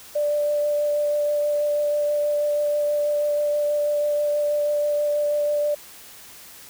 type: tone with vibrato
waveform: sine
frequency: 589 Hz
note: D5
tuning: 5 cents sharp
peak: -19 dBFS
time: 0.15-5.75 s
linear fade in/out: 10 ms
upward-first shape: sine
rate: 6.2 Hz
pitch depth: 9 cents each way
effects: white hiss -44 dBFS RMS until 6.69 s